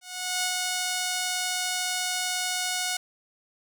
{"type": "tone with ADSR envelope", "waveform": "5% pulse", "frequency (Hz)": 731, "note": "F#5", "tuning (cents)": -21, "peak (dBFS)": -13, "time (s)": [0.01, 2.97], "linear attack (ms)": 420, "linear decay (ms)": 81, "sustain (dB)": -2, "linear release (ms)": 5, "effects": []}